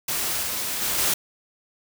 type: noise with level steps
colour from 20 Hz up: white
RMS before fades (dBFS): -26 / -28 / -25 / -22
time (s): 0.08-1.14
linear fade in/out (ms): 5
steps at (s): 0.42 / 0.81 / 0.98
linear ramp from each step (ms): 10
effects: none